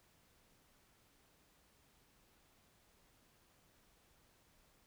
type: silence
effects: pink hiss -71 dBFS RMS until 4.86 s